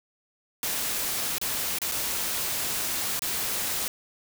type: noise with dropouts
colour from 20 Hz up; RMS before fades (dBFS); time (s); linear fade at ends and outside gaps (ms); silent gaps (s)
white; -29; 0.63-3.88; 1; 1.383-1.414 / 1.786-1.817 / 1.915-1.92 / 3.193-3.22
effects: none